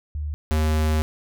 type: tone pair in turn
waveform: sine / square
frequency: 74.5 / 77.63 Hz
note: D2 / D#2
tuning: +25 / -3 cents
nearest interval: minor second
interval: 72 cents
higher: second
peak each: -25 / -19 dBFS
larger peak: second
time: 0.15-0.34 / 0.51-1.02 s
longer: second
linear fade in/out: 0 ms
effects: none